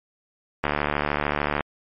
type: click train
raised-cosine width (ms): 0.5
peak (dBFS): -7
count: 72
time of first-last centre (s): 0.64-1.607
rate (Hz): 73.4
effects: MP3 32 kbps